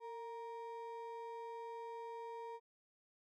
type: ring-modulated tone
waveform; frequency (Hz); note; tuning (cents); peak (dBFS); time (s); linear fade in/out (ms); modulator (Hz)
triangle; 698.5; F5; 0; -40; 0-2.6; 50; 241
effects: none